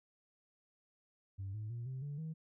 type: tone with pitch steps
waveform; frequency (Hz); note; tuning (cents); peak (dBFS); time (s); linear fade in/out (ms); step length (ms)
sine; 97.3 / 107.34 / 118.41 / 130.63 / 144.11 / 158.98; G2 / A2 / A#2 / C3 / D3 / D#3; -12 / -42 / +28 / -2 / -32 / +38; -38; 1.38-2.34; 20; 160
effects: tanh soft clip ceiling -37 dBFS